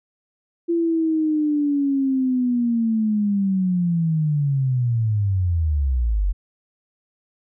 sine linear sweep, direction down, 341.4 to 43.65 Hz, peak -17 dBFS, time 0.68-6.33 s, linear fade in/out 20 ms, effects none

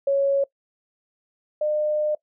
sine tone pair in turn, 554.4 / 604.8 Hz, C#5 / D#5, 0 / -49 cents, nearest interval major second, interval 151 cents, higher second, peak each -17 / -20 dBFS, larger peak first, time 0.07-0.44 / 1.61-2.15 s, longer second, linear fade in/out 5 ms, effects noise-tail reverb RT60 0.1 s tail -21 dB re dry

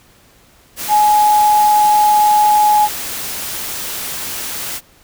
sine tone in noise, 841 Hz, G#5, 22 cents sharp, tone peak -8 dBFS, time 0.88-2.89 s, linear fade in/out 50 ms, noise white, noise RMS -24 dBFS, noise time 0.76-4.81 s, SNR +13 dB, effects pink hiss -49 dBFS RMS until 5.03 s

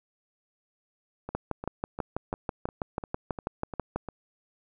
two click trains, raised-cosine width 1 ms, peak -22 / -15 dBFS, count 9 / 17, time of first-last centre 1.29-4.087 / 1.35-3.96 s, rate 2.86 / 6.13 Hz, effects none

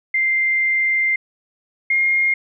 sine tone pair in turn, 2093 / 2131 Hz, C7 / C7, 0 / +31 cents, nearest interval unison, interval 31 cents, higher second, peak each -15 / -14 dBFS, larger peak second, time 0.14-1.16 / 1.9-2.34 s, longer first, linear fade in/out 5 ms, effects none

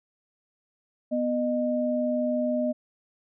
sine tone pair together, 246.9 / 613.1 Hz, B3 / D#5, 0 / -26 cents, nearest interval octave + major third, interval 1574 cents, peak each -26 dBFS, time 1.11-2.73 s, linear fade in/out 20 ms, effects none

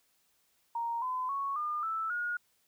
sine tone with pitch steps, 932.3 / 1016.7 / 1108.7 / 1209 / 1318.5 / 1437.8 Hz, A#5 / B5 / C#6 / D6 / E6 / F6, 0 / +50 / 0 / +50 / 0 / +50 cents, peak -31 dBFS, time 0.75-2.37 s, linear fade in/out 5 ms, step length 270 ms, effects white hiss -72 dBFS RMS until 2.67 s

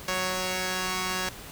5% pulse tone pair together, 185 / 554.4 Hz, F#3 / C#5, 0 / 0 cents, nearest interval octave + perfect fifth, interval 1900 cents, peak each -19 / -19 dBFS, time 0.08-1.29 s, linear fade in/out 2 ms, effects pink hiss -43 dBFS RMS until 1.51 s

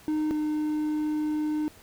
triangle tone pair in turn, 307.3 / 304.3 Hz, D#4 / D#4, -21 / -38 cents, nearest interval unison, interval 17 cents, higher first, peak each -22 / -23 dBFS, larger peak first, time 0.08-0.31 / 0.31-1.68 s, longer second, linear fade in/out 0 ms, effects pink hiss -53 dBFS RMS until 1.82 s

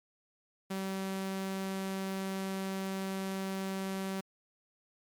sawtooth tone, 192.1 Hz, G3, 35 cents flat, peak -30 dBFS, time 0.7-4.21 s, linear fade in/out 10 ms, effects MP3 96 kbps

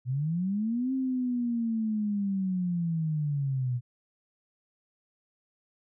sine linear two-way sweep, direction up then down, 120 to 265.9 to 120 Hz, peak -26 dBFS, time 0.05-3.81 s, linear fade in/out 50 ms, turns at 0.93 s, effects none

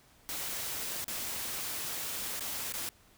white noise with dropouts, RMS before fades -37 dBFS, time 0.29-2.89 s, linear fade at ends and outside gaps 0 ms, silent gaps 1.043-1.081 / 2.395-2.407 / 2.723-2.738 s, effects pink hiss -62 dBFS RMS until 3.17 s

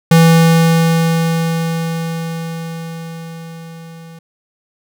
square tone with level ramp, 164.81 Hz, E3, in tune, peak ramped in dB -5 to -34 dBFS, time 0.11-4.19 s, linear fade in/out 5 ms, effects none

